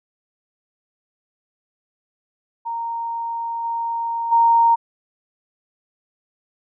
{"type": "tone with level steps", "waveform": "sine", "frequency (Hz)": 927, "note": "A#5", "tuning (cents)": -10, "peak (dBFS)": [-23, -21, -11], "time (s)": [2.65, 4.76], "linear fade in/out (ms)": 20, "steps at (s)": [3.63, 4.31], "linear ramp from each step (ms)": 20, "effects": []}